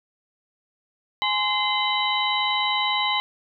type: tone cluster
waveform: sine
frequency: 837 / 1039 / 2069 / 3040 / 3899 Hz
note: G#5 / C6 / C7 / F#7 / B7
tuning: +13 / -12 / -20 / +46 / -23 cents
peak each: -27 dBFS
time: 1.22-3.2 s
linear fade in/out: 0 ms
effects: none